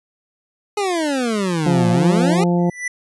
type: exponential two-way sweep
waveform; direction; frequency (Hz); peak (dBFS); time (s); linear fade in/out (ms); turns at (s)
25% pulse; down then up; 423.2 to 112.3 to 423.2; -14; 0.77-2.44; 5; 1.9
type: harmonic tone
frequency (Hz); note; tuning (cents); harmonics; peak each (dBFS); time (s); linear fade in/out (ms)
174.61; F3; 0; 1 / 2 / 3 / 4 / 5; -15 / -21 / -25 / -27 / -29; 1.66-2.7; 5
type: tone with exponential growth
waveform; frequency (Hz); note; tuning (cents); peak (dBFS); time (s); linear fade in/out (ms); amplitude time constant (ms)
square; 1978; B6; +2; -19; 2.58-2.88; 5; 64
effects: resampled to 24000 Hz